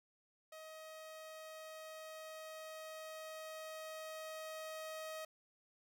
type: tone with level ramp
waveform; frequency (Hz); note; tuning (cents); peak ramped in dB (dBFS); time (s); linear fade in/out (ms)
sawtooth; 631; D#5; +24; -47 to -40; 0.52-5.25; 5
effects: none